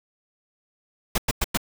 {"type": "noise bursts", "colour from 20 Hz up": "pink", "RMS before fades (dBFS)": -22, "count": 4, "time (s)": [1.15, 1.574], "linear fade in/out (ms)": 5, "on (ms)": 31, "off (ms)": 100, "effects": []}